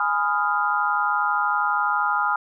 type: chord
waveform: sine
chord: F half-diminished seventh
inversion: first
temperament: equal with one note detuned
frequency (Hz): 830.6 / 1000.4 / 1244.5 / 1396.9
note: Ab5 / Cb6 / Eb6 / F6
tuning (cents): 0 / +22 / 0 / 0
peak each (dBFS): -25 / -27 / -24 / -24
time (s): 0-2.36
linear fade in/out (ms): 2
effects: none